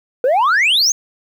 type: exponential sweep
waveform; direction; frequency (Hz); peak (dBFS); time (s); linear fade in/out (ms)
sine; up; 477.1 to 6645; -8; 0.24-0.92; 2
effects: tanh soft clip ceiling -10 dBFS + 8-bit